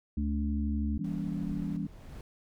harmonic tone, 72.3 Hz, D2, 27 cents flat, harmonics 1 / 3 / 4, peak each -30 / -32 / -38 dBFS, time 0.17-0.98 s, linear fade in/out 5 ms
brown noise with exponential growth, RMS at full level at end -42 dBFS, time 0.87-2.21 s, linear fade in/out 1 ms, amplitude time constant 290 ms
sine chord, E diminished seventh, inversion none, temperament just, 164.81 / 197.78 / 237.3 / 284.8 Hz, E3 / G3 / Bb3 / Db4, 0 / +16 / +31 / +47 cents, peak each -35 / -35 / -41 / -38 dBFS, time 0.99-1.87 s, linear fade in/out 5 ms
brown noise, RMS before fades -45 dBFS, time 1.04-1.77 s, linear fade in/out 5 ms
effects none

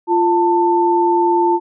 sine tone pair together, 347.4 / 890 Hz, F4 / A5, -9 / +20 cents, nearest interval octave + major third, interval 1629 cents, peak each -14 dBFS, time 0.07-1.6 s, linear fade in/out 50 ms, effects none

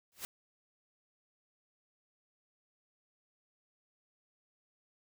white noise with exponential growth, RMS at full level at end -37 dBFS, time 0.12-0.25 s, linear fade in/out 0 ms, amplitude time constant 27 ms, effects none

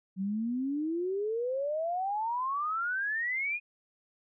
sine exponential sweep, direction up, 185.2 to 2490 Hz, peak -29 dBFS, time 0.16-3.6 s, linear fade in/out 50 ms, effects none

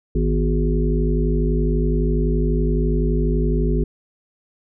harmonic tone with a mistuned harmonic, 51.91 Hz, G#1, in tune, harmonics 1 / 3 / 5 / 7 / 8, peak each -18 / -23 / -25 / -26 / -27 dBFS, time 0.15-3.84 s, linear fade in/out 5 ms, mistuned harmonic 5, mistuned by -100 cents, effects none

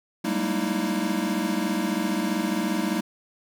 square tone cluster, 191.8 / 206.7 / 232.1 / 304.9 / 328 Hz, G3 / G#3 / A#3 / D#4 / E4, -37 / -8 / -7 / -35 / -9 cents, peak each -31 dBFS, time 0.24-3.01 s, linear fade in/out 10 ms, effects none

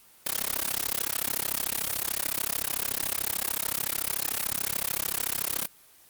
white noise with amplitude modulation, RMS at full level -25 dBFS, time 0.26-5.66 s, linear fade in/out 5 ms, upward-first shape sine, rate 33.6 Hz, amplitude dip 100%, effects white hiss -56 dBFS RMS until 6.09 s + Opus 24 kbps

